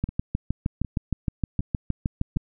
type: two click trains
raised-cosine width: 5 ms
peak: -11 / -20 dBFS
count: 16 / 4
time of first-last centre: 0.04-2.369 / 0.09-2.363 s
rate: 6.44 / 1.32 Hz
effects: none